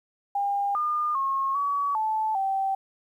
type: tone with pitch steps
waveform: sine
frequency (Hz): 804 / 1211 / 1084 / 1134 / 872 / 776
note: G5 / D#6 / C#6 / C#6 / A5 / G5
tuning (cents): +44 / -47 / -39 / +39 / -16 / -18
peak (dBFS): -23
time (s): 0.35-2.75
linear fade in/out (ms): 5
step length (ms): 400
effects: 10-bit